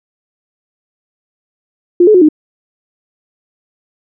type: tone with pitch steps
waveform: sine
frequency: 351.3 / 427.8 / 363.6 / 306.6 Hz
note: F4 / A4 / F#4 / D#4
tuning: +10 / -49 / -30 / -25 cents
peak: -3 dBFS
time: 2-2.288 s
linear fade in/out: 5 ms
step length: 72 ms
effects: none

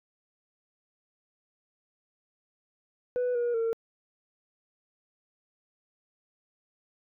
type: tone with pitch steps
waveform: sine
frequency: 495 / 478.8 / 455.8 Hz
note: B4 / A#4 / A#4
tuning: +4 / +46 / -39 cents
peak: -23 dBFS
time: 3.16-3.73 s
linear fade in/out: 0 ms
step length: 190 ms
effects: tanh soft clip ceiling -24 dBFS

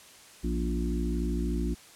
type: harmonic tone with a mistuned harmonic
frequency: 58.27 Hz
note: A#1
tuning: in tune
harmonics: 1 / 3 / 4 / 5 / 6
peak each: -29 / -34 / -35 / -36 / -37 dBFS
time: 0.43-1.75 s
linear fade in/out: 20 ms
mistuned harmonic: 4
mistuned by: +38 cents
effects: white hiss -52 dBFS RMS until 1.95 s + low-pass 10000 Hz 12 dB/octave

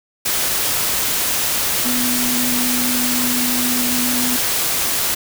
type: tone in noise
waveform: sine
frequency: 246.9 Hz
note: B3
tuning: in tune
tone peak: -21 dBFS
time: 1.85-4.37 s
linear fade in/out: 10 ms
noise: white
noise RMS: -19 dBFS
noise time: 0.25-5.15 s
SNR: -5 dB
effects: none

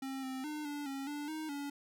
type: tone with pitch steps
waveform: square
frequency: 267.6 / 262 / 302.1 / 290.8 / 272.7 / 292.6 / 312.7 / 284.6 Hz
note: C4 / C4 / D4 / D4 / C#4 / D4 / D#4 / C#4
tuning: +39 / +2 / +49 / -17 / -28 / -6 / +9 / +46 cents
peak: -39 dBFS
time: 0.02-1.7 s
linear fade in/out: 5 ms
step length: 210 ms
effects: none

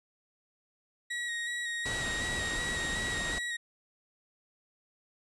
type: tone with vibrato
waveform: 35% pulse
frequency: 1898 Hz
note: A#6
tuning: 31 cents sharp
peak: -31 dBFS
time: 1.1-3.57 s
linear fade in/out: 10 ms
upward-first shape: square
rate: 2.7 Hz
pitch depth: 19 cents each way
type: noise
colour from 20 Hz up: pink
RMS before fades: -37 dBFS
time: 1.85-3.39 s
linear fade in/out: 10 ms
effects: resampled to 22050 Hz

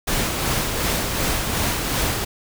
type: noise with tremolo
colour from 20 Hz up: pink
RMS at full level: -21 dBFS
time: 0.07-2.25 s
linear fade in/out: 10 ms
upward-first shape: sine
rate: 2.7 Hz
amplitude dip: 35%
effects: none

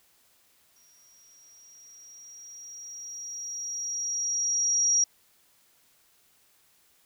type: tone with exponential growth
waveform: sine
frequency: 5690 Hz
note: F8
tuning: 31 cents sharp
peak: -19 dBFS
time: 0.76-5.04 s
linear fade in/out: 2 ms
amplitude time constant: 930 ms
effects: white hiss -64 dBFS RMS until 7.05 s

